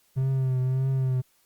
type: tone with vibrato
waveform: triangle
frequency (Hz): 130.81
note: C3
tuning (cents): 0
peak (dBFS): -20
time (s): 0.16-1.22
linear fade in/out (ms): 20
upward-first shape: triangle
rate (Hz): 1.7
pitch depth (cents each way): 47
effects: white hiss -65 dBFS RMS until 1.45 s + Opus 48 kbps